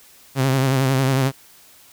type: tone with vibrato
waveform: sawtooth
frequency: 133.1 Hz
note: C3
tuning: 30 cents sharp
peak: -12 dBFS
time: 0.35-1.32 s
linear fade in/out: 50 ms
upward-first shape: sine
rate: 11 Hz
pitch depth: 55 cents each way
effects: white hiss -49 dBFS RMS until 1.92 s